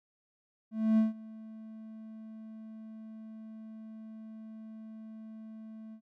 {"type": "tone with ADSR envelope", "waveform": "triangle", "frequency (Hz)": 220, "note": "A3", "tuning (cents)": 0, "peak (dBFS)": -19, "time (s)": [0.71, 6.01], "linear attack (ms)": 270, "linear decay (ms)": 150, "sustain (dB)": -23, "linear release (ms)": 77, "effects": []}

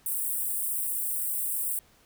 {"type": "high-pass noise", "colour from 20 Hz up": "white", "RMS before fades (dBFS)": -30, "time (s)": [0.06, 1.79], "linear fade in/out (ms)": 2, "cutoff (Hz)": 8100, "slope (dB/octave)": 96, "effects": ["pink hiss -61 dBFS RMS until 2.05 s"]}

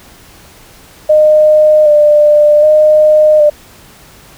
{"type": "tone with vibrato", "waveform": "sine", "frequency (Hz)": 604, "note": "D5", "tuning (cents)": 48, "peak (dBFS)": -3, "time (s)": [1.09, 3.5], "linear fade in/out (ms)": 10, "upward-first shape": "square", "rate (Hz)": 0.65, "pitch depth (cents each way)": 23, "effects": ["pink hiss -39 dBFS RMS until 4.37 s"]}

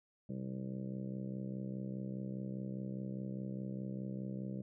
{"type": "harmonic tone", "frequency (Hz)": 64.9, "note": "C2", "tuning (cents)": -13, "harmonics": [2, 3, 4, 5, 6, 7, 8, 9], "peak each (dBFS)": [-44, -41, -55, -50, -57, -56, -54, -57], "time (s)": [0.29, 4.62], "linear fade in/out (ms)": 5, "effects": []}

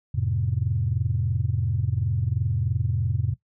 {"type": "chord", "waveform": "sine", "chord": "F major", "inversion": "none", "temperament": "equal with one note detuned", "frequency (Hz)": [87.31, 107.92, 130.81], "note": ["F2", "A2", "C3"], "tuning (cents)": [0, -33, 0], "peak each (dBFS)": [-27, -25, -26], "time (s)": [0.14, 3.34], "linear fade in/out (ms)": 10, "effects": ["noise-tail reverb RT60 0.1 s tail -17 dB re dry", "tanh soft clip ceiling -12 dBFS"]}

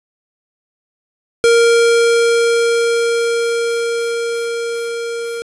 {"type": "tone with level ramp", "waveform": "square", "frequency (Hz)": 466.2, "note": "A#4", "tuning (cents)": 0, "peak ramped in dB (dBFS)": [-8, -22], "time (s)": [1.44, 5.42], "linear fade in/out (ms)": 0, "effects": ["resampled to 24000 Hz", "7-bit"]}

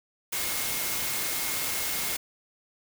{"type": "tone in noise", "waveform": "sine", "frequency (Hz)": 2150, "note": "C7", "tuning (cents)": 47, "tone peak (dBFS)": -40, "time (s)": [0.32, 2.17], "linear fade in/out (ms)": 10, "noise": "white", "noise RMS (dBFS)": -30, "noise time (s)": [0.32, 2.17], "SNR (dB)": -13, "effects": []}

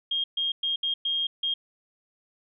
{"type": "tone bursts at uneven times", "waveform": "sine", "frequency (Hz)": 3233, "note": "G#7", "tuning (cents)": -47, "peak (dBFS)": -24, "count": 6, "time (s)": [[0.11, 0.24], [0.37, 0.52], [0.63, 0.76], [0.83, 0.94], [1.05, 1.27], [1.43, 1.54]], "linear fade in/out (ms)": 5, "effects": []}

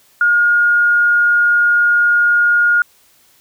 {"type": "tone", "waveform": "sine", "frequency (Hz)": 1427, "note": "F6", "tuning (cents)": 37, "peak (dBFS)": -9, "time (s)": [0.21, 2.82], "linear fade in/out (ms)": 2, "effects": ["white hiss -52 dBFS RMS until 3.4 s"]}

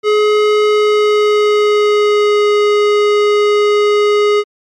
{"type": "tone with pitch glide", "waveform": "square", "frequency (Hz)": [422.1, 415.8], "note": ["G#4", "G#4"], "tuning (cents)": [28, 2], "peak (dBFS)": -9, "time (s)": [0.03, 4.44], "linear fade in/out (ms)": 50, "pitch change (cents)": -26, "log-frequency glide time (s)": [0.68, 2.48], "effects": ["low-pass 4000 Hz 12 dB/octave", "MP3 64 kbps"]}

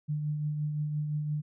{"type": "tone with tremolo", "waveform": "sine", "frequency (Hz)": 150, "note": "D3", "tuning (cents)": 37, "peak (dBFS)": -27, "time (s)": [0.08, 1.42], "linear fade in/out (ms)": 20, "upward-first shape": "triangle", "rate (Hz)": 5.8, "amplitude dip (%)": 40, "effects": []}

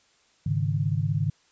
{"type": "chord", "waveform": "sine", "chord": "Ab suspended fourth", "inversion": "none", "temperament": "equal", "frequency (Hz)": [103.83, 138.59, 155.56], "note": ["Ab2", "Db3", "Eb3"], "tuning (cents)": [0, 0, 0], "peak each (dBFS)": -27, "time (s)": [0.46, 1.3], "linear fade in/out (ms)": 5, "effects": ["white hiss -63 dBFS RMS until 1.51 s", "resampled to 16000 Hz"]}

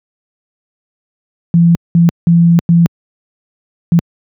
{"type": "tone bursts at uneven times", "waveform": "sine", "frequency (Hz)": 169.6, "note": "E3", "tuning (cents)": 50, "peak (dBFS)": -4, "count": 5, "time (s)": [[1.54, 1.75], [1.95, 2.09], [2.27, 2.59], [2.69, 2.86], [3.92, 3.99]], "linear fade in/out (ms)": 0, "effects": ["high-pass 100 Hz 12 dB/octave"]}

